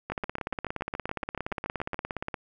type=two click trains; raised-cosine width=0.5 ms; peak=-18 / -16 dBFS; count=14 / 39; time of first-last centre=0.1-1.944 / 0.12-2.342 s; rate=7.05 / 17.1 Hz; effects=none